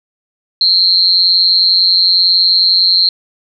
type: tone with amplitude modulation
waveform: sine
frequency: 4186 Hz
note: C8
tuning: in tune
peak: -3 dBFS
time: 0.61-3.09 s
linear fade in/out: 2 ms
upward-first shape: sine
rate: 181 Hz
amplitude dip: 95%
effects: none